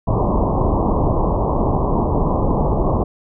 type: low-pass noise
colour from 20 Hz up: pink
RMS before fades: -17 dBFS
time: 0.07-3.04 s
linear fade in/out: 10 ms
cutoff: 1100 Hz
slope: 96 dB/octave
effects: none